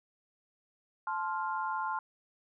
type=chord; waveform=sine; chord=F major; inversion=first; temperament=just; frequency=873.1 / 1047.7 / 1396.9 Hz; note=A5 / C6 / F6; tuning=-14 / +2 / 0 cents; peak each=-35 / -35 / -38 dBFS; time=1.07-1.99 s; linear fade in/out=2 ms; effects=none